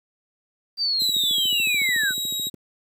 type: linear sweep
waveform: sine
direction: down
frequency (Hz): 4726 to 1437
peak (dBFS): -20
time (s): 0.77-2.14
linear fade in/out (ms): 50
type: tone with pitch glide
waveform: sawtooth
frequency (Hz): 3880 to 3822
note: B7 to A#7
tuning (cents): -31 to +43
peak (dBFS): -22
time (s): 0.99-2.5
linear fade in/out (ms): 20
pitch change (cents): -26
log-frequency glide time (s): 1.78-2.36
type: click train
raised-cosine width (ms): 3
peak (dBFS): -25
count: 22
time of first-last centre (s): 1.02-2.542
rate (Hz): 13.8
effects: high-pass 150 Hz 12 dB/octave + 9-bit